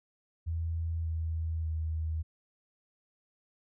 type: tone with pitch steps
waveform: sine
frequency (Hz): 82.41 / 80.99 / 79.6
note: E2 / E2 / D#2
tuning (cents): 0 / -30 / +40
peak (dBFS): -30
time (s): 0.46-2.23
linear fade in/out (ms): 20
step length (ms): 590
effects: none